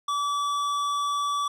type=tone with hard clipping; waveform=triangle; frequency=1151 Hz; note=D6; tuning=35 cents flat; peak=-26 dBFS; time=0.08-1.48 s; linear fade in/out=5 ms; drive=16 dB; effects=none